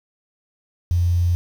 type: tone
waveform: sine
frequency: 87.31 Hz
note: F2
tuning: in tune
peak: -15 dBFS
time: 0.91-1.35 s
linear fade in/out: 0 ms
effects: 7-bit